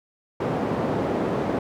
white band-pass noise, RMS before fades -25 dBFS, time 0.4-1.59 s, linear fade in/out 5 ms, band 130 to 520 Hz, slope 12 dB/octave, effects none

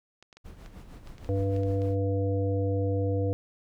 clicks, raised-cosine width 0.2 ms, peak -33 dBFS, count 10, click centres 0.226 / 0.328 / 0.37 / 0.661 / 1.073 / 1.182 / 1.246 / 1.564 / 1.634 / 1.819 s
brown noise with tremolo, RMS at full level -43 dBFS, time 0.44-1.96 s, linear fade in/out 20 ms, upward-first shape sine, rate 6.5 Hz, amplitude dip 55%
harmonic tone, 98 Hz, G2, in tune, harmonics 1 / 3 / 5 / 7, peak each -26 / -33 / -30 / -41 dBFS, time 1.29-3.33 s, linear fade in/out 0 ms
effects none

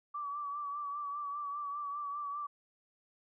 sine tone with vibrato, 1156 Hz, D6, 28 cents flat, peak -36 dBFS, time 0.14-2.47 s, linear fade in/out 10 ms, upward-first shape triangle, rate 5 Hz, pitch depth 51 cents each way, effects none

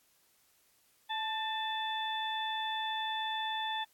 harmonic tone with a mistuned harmonic, 873 Hz, A5, 14 cents flat, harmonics 1 / 2 / 3 / 4, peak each -35 / -40 / -48 / -38 dBFS, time 1.09-3.85 s, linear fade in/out 20 ms, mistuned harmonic 2, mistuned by +38 cents, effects white hiss -69 dBFS RMS until 3.93 s + AAC 64 kbps

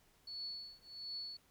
sine tone with tremolo, 4420 Hz, C#8, 6 cents flat, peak -40 dBFS, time 0.27-1.37 s, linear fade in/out 5 ms, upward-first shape triangle, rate 1.4 Hz, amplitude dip 100%, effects pink hiss -70 dBFS RMS until 1.5 s

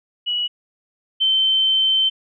sine tone pair in turn, 2928 / 3093 Hz, F#7 / G7, -19 / -24 cents, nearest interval minor second, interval 95 cents, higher second, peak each -19 / -14 dBFS, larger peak second, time 0.26-0.48 / 1.2-2.1 s, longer second, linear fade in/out 20 ms, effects none

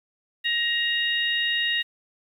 harmonic tone, 940 Hz, A#5, 14 cents sharp, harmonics 2 / 3 / 4, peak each -25 / -26 / -28 dBFS, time 0.44-1.83 s, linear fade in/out 20 ms, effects 9-bit

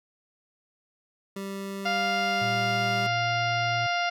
25% pulse tone with pitch glide, 196 to 197.25 Hz, G3 to G3, 0 to +11 cents, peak -29 dBFS, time 1.36-3.07 s, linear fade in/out 5 ms, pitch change +11 cents, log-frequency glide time 1.52-2.76 s
harmonic tone, 699 Hz, F5, 1 cent sharp, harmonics 1 / 2 / 3 / 4 / 5 / 6 / 7 / 8, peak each -27 / -30 / -32 / -34 / -41 / -42 / -40 / -42 dBFS, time 1.85-4.1 s, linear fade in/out 10 ms
triangle tone, 116.7 Hz, A#2, 2 cents sharp, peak -30 dBFS, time 2.41-3.87 s, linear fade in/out 10 ms
effects none

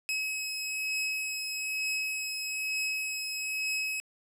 sawtooth beating tone pair, 2560 / 2561.1 Hz, D#7 / D#7, +49 / +49 cents, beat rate 1.1 Hz, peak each -28 / -36 dBFS, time 0.09-4 s, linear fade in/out 0 ms, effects low-pass 12000 Hz 12 dB/octave

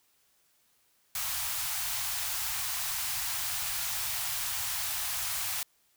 white band-stop noise, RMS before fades -33 dBFS, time 1.15-5.63 s, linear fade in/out 2 ms, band 140 to 690 Hz, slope 48 dB/octave, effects white hiss -69 dBFS RMS until 5.96 s

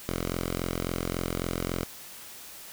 5% pulse tone, 43.65 Hz, F1, in tune, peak -18 dBFS, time 0.09-1.84 s, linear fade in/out 0 ms, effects white hiss -45 dBFS RMS until 2.72 s

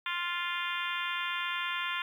harmonic tone, 349.2 Hz, F4, in tune, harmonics 3 / 4 / 5 / 6 / 7 / 8 / 9 / 10, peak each -37 / -38 / -39 / -40 / -40 / -41 / -42 / -42 dBFS, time 0.06-2.02 s, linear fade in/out 2 ms, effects 10-bit

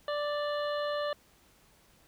harmonic tone, 587.3 Hz, D5, in tune, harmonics 1 / 2 / 3 / 5 / 6 / 7, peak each -31 / -37 / -41 / -45 / -47 / -48 dBFS, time 0.08-1.13 s, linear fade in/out 2 ms, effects pink hiss -63 dBFS RMS until 2.07 s

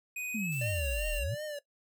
square tone with pitch glide, 2494 to 2767 Hz, D#7 to F7, +3 to -17 cents, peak -36 dBFS, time 0.16-1.24 s, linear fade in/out 5 ms, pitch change +180 cents, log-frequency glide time 0.33-0.74 s
sine exponential two-way sweep, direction down then up, 233.1 to 37.15 to 139 Hz, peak -32 dBFS, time 0.34-1.35 s, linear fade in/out 10 ms, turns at 1.14 s
blue noise with tremolo, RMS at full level -48 dBFS, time 0.52-1.19 s, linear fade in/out 0 ms, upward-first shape triangle, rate 13 Hz, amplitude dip 25%
square tone with vibrato, 585 Hz, D5, 7 cents flat, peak -37 dBFS, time 0.61-1.59 s, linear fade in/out 5 ms, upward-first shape triangle, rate 2.7 Hz, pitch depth 95 cents each way
effects noise-tail reverb RT60 0.1 s tail -17 dB re dry

